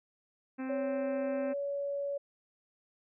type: harmonic tone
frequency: 261.6 Hz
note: C4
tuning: in tune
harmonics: 1 / 2 / 3 / 4 / 5 / 6 / 7 / 8 / 9 / 10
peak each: -35 / -46 / -49 / -52 / -54 / -51 / -55 / -58 / -57 / -57 dBFS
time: 0.58-1.54 s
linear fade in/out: 20 ms
type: tone with pitch glide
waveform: sine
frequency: 558 to 564.5 Hz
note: C#5 to C#5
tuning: +11 to +31 cents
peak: -32 dBFS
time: 0.69-2.18 s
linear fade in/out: 10 ms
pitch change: +20 cents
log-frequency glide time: 1.18-1.49 s
effects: none